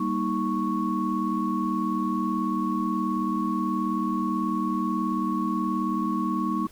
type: tone cluster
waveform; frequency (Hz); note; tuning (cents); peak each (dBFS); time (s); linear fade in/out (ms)
sine; 197.3 / 235.8 / 314.7 / 1107; G3 / A#3 / D#4 / C#6; +11 / +20 / +20 / -3; -29; 0-6.67; 5
effects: pink hiss -53 dBFS RMS until 6.71 s